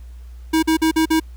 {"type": "tone bursts", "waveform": "square", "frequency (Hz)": 320, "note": "D#4", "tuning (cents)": 49, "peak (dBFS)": -14, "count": 5, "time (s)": [0.53, 1.2], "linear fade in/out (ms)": 10, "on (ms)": 98, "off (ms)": 45, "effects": ["added 60 Hz sine -34 dBFS peak until 1.36 s", "pink hiss -57 dBFS RMS until 1.36 s"]}